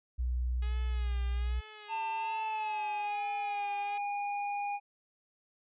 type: tone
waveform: sine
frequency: 61.5 Hz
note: B1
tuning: 7 cents flat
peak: -29 dBFS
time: 0.18-1.61 s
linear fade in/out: 20 ms
type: tone with vibrato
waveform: 5% pulse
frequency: 415.3 Hz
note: G#4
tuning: in tune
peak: -35 dBFS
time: 0.62-3.98 s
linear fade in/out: 5 ms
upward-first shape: sine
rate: 1.2 Hz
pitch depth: 64 cents each way
type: tone with pitch glide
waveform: square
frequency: 893 to 814.2 Hz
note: A5 to G#5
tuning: +25 to -35 cents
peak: -33 dBFS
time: 1.88-4.8 s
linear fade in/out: 50 ms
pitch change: -160 cents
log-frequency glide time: 2.3-3.24 s
effects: resampled to 8000 Hz